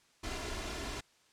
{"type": "noise with comb filter", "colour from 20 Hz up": "pink", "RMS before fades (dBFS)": -39, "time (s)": [0.23, 1.01], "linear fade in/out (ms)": 10, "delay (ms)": 2.9, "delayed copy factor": 0.55, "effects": ["white hiss -67 dBFS RMS until 1.32 s", "low-pass 7000 Hz 12 dB/octave"]}